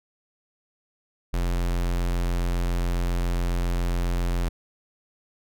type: tone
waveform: square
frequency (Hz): 43.65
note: F1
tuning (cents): 0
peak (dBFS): -23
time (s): 1.33-4.49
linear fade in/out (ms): 10
effects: none